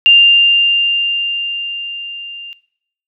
sine tone with level ramp, 2794 Hz, F7, in tune, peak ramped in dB -3 to -28 dBFS, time 0.06-2.53 s, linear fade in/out 0 ms, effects noise-tail reverb RT60 0.7 s tail -19 dB re dry

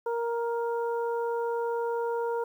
harmonic tone, 467.8 Hz, A#4, 6 cents sharp, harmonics 1 / 2 / 3, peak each -28 / -33 / -42 dBFS, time 0.06-2.44 s, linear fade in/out 5 ms, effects 10-bit

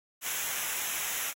white noise with comb filter, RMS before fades -33 dBFS, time 0.21-1.34 s, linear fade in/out 50 ms, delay 0.22 ms, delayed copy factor -0.7, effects AAC 48 kbps

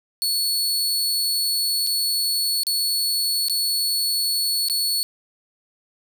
sawtooth tone with dropouts, 4409 Hz, C#8, 10 cents flat, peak -17 dBFS, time 0.22-5.03 s, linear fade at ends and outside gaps 0 ms, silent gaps 1.866-1.871 / 2.634-2.668 / 3.484-3.497 / 4.685-4.698 s, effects none

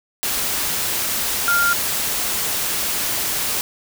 sine tone in noise, 1396.9 Hz, F6, in tune, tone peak -15 dBFS, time 1.48-1.73 s, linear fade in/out 0 ms, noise white, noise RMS -22 dBFS, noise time 0.23-3.61 s, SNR +4 dB, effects none

